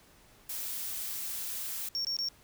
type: noise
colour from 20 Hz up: blue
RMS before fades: -37 dBFS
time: 0.49-1.89 s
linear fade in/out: 5 ms
type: tone bursts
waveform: triangle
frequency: 5510 Hz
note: F8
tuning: 24 cents flat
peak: -29 dBFS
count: 3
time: 1.95-2.286 s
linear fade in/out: 0 ms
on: 98 ms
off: 21 ms
effects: pink hiss -60 dBFS RMS until 2.43 s